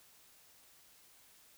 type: silence
effects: white hiss -63 dBFS RMS until 1.57 s